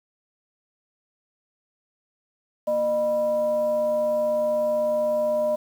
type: tone with frequency modulation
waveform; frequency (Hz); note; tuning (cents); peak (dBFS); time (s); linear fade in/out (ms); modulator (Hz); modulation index
sine; 608; D#5; -40; -20; 2.67-5.56; 10; 374; 0.36
effects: 8-bit